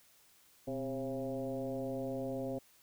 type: tone with frequency modulation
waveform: sine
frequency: 400 Hz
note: G4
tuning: 35 cents sharp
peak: -35 dBFS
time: 0.67-2.59 s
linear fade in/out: 10 ms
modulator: 138 Hz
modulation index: 1.8
effects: white hiss -65 dBFS RMS until 2.82 s